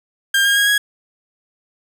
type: tone with pitch steps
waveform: 30% pulse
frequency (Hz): 1600 / 1619.5 / 1639.3 / 1659.3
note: G6 / G#6 / G#6 / G#6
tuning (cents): +35 / -44 / -23 / -2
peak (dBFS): -10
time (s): 0.34-0.78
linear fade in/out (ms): 5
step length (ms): 110
effects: none